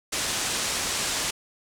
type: low-pass noise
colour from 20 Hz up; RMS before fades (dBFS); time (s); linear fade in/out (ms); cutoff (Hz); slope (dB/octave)
white; -28; 0.12-1.31; 10; 8800; 24
effects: none